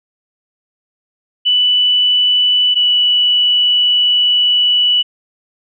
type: tone pair in turn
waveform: sine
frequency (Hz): 2976 / 2955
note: F#7 / F#7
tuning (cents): +9 / -3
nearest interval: unison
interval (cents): 12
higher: first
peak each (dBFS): -9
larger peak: neither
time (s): 1.45-2.75 / 2.75-5.03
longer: second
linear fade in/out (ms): 20
effects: none